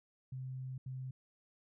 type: tone bursts at uneven times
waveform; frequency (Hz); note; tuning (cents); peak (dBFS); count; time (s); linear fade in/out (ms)
sine; 130; C3; -11; -40; 2; 0.32-0.78 / 0.86-1.11; 5
effects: none